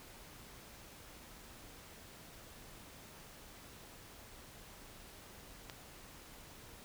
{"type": "click", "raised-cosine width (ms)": 0.2, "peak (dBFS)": -27, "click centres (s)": 5.698, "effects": ["pink hiss -55 dBFS RMS until 6.84 s"]}